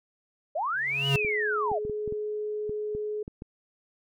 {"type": "linear two-way sweep", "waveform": "sine", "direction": "up then down", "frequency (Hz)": [554.4, 2974, 578], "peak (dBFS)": -26, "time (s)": [0.55, 1.79], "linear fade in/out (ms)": 10, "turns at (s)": 1.07}
{"type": "tone with exponential growth", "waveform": "square", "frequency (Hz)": 138.59, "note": "C#3", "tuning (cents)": 0, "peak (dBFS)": -21, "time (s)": [0.74, 1.16], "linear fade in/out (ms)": 2, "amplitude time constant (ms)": 91}
{"type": "tone", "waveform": "sine", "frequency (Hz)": 422.9, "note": "G#4", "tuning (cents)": 31, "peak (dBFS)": -29, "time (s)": [1.14, 3.23], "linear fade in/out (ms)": 5}
{"type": "clicks", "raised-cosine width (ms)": 3, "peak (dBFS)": -25, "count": 10, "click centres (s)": [1.248, 1.716, 1.851, 1.897, 2.077, 2.124, 2.695, 2.95, 3.279, 3.421]}
{"effects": []}